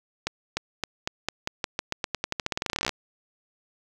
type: accelerating click train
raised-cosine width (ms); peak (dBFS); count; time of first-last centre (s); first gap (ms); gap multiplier
0.2; -9; 29; 0.27-2.893; 300; 0.89
effects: 7-bit